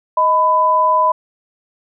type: tone pair together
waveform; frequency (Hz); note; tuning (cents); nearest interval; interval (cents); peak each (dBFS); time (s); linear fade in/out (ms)
sine; 626 / 1000.3; D#5 / B5; +10 / +22; minor sixth; 812; -18 / -11; 0.17-1.12; 5
effects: none